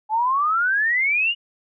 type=exponential sweep; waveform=sine; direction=up; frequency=846 to 2916 Hz; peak=-17 dBFS; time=0.09-1.35 s; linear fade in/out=50 ms; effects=none